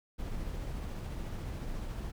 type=noise with tremolo; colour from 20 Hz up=brown; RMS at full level=-37 dBFS; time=0.18-2.12 s; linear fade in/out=20 ms; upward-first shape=triangle; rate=14 Hz; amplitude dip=25%; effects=none